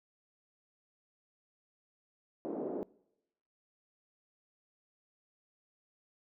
white band-pass noise, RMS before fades -38 dBFS, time 2.45-2.83 s, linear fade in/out 0 ms, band 240 to 510 Hz, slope 24 dB/octave, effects noise-tail reverb RT60 0.9 s tail -24 dB re dry

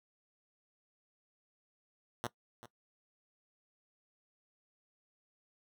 5% pulse tone with echo, 119 Hz, A#2, 36 cents sharp, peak -24 dBFS, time 2.24-2.27 s, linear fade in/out 0 ms, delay 390 ms, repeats 1, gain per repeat -15 dB, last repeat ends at 2.66 s, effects noise-tail reverb RT60 0.1 s tail -18 dB re dry

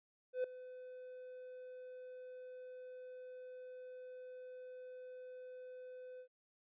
triangle tone with ADSR envelope, 506 Hz, B4, 42 cents sharp, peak -30 dBFS, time 0.33-6.28 s, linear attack 110 ms, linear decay 4 ms, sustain -17 dB, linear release 82 ms, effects resampled to 8000 Hz

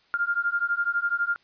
sine beating tone pair, 1396.9 / 1408.9 Hz, F6 / F6, 0 / +15 cents, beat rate 12 Hz, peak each -26 dBFS, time 0.14-1.36 s, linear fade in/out 0 ms, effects white hiss -62 dBFS RMS until 1.43 s + resampled to 11025 Hz

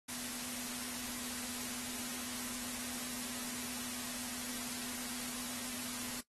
sine tone in noise, 245.7 Hz, B3, 9 cents flat, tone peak -49 dBFS, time 0.08-6.21 s, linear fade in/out 10 ms, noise white, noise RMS -42 dBFS, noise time 0.08-6.21 s, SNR -10 dB, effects noise-tail reverb RT60 0.1 s tail -17 dB re dry + AAC 32 kbps

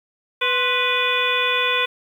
harmonic tone with a mistuned harmonic, 494.6 Hz, B4, 3 cents sharp, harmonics 1 / 2 / 3 / 4 / 5 / 6 / 7, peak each -26 / -25 / -26 / -27 / -22 / -31 / -24 dBFS, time 0.41-1.86 s, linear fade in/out 10 ms, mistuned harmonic 2, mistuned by +100 cents, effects 8-bit

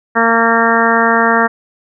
harmonic tone, 229.4 Hz, A#3, 28 cents flat, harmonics 1 / 2 / 3 / 4 / 5 / 6 / 7 / 8, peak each -17 / -17 / -17 / -17 / -17 / -17 / -17 / -17 dBFS, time 0.15-1.48 s, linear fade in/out 20 ms, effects none

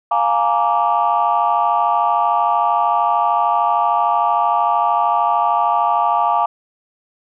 sine chord, Bb dominant seventh, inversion second, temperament just, 699.2 / 839.1 / 932.3 / 1165.4 Hz, F5 / Ab5 / Bb5 / D6, +2 / +18 / 0 / -14 cents, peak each -18 dBFS, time 0.11-6.46 s, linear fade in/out 5 ms, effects tanh soft clip ceiling -5 dBFS

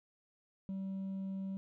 triangle tone with hard clipping, 192.7 Hz, G3, 29 cents flat, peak -36 dBFS, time 0.69-1.57 s, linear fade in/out 0 ms, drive 1 dB, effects none

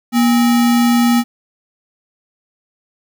sine tone with sample-and-hold, 238.7 Hz, A#3, 41 cents sharp, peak -9 dBFS, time 0.12-1.24 s, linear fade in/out 50 ms, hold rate 1050 Hz, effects none

